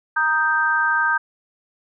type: chord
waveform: sine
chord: Eb major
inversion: second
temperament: equal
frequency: 932.3 / 1244.5 / 1568 Hz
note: Bb5 / Eb6 / G6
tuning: 0 / 0 / 0 cents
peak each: -23 / -23 / -18 dBFS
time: 0.16-1.18 s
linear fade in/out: 10 ms
effects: none